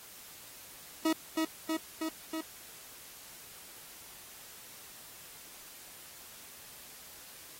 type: tone with echo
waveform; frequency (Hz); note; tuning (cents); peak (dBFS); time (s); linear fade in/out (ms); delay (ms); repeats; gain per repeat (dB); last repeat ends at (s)
40% pulse; 319.5; D#4; +46; -25; 1.05-1.13; 5; 320; 4; -2; 2.41
effects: white hiss -51 dBFS RMS until 7.59 s + AAC 48 kbps